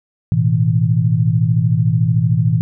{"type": "chord", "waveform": "sine", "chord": "A suspended second", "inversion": "none", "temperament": "equal with one note detuned", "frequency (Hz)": [110, 123.47, 161.89], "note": ["A2", "B2", "E3"], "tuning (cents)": [0, 0, -31], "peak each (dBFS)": -16, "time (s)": [0.32, 2.61], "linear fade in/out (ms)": 0, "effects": []}